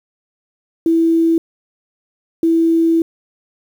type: tone pair in turn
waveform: sine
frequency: 329.6 / 329.6 Hz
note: E4 / E4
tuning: 0 / 0 cents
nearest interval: unison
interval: 0 cents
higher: neither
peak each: -10 dBFS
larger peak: neither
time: 0.86-1.38 / 2.43-3.02 s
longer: second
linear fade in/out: 2 ms
effects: 7-bit